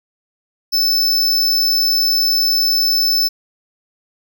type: tone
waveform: square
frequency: 5270 Hz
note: E8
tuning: 1 cent flat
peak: -13 dBFS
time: 0.72-3.29 s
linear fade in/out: 20 ms
effects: none